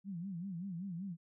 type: tone with vibrato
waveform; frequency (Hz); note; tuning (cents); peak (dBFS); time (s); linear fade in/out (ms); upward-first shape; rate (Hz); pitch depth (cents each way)
sine; 182.1; F#3; -27; -39; 0.04-1.17; 50; sine; 5.2; 170
effects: none